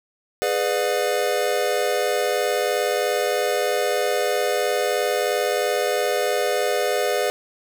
square chord, G# diminished seventh, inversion none, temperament just, 415.3 / 498.4 / 598 / 717.6 Hz, G#4 / B4 / D5 / F5, 0 / +16 / +31 / +47 cents, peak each -26 / -25 / -26 / -28 dBFS, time 0.42-7.3 s, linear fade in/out 0 ms, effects none

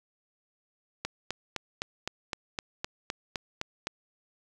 click train, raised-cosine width 0.2 ms, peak -14 dBFS, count 12, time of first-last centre 1.05-3.871 s, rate 3.9 Hz, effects none

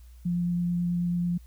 sine tone with vibrato, 174.61 Hz, F3, in tune, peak -24 dBFS, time 0.25-1.38 s, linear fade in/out 10 ms, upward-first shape sine, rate 9.2 Hz, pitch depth 9 cents each way, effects added 60 Hz sine -46 dBFS peak until 1.46 s + white hiss -64 dBFS RMS until 1.46 s

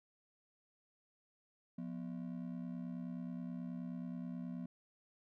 triangle ring-modulated tone, 210.7 Hz, G#3, 25 cents sharp, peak -36 dBFS, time 1.78-4.66 s, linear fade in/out 5 ms, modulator 34.7 Hz, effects none

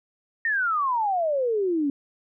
sine exponential sweep, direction down, 1864.7 to 272.9 Hz, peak -21 dBFS, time 0.45-1.9 s, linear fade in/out 2 ms, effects none

